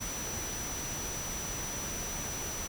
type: tone in noise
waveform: sine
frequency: 5920 Hz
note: F#8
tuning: in tune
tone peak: -38 dBFS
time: 0-2.68 s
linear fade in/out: 20 ms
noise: pink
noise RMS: -39 dBFS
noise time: 0-2.68 s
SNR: -2 dB
effects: none